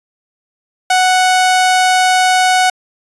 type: tone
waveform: sawtooth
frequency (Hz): 740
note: F#5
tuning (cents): 0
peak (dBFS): -5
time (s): 0.9-2.7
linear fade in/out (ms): 5
effects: resampled to 24000 Hz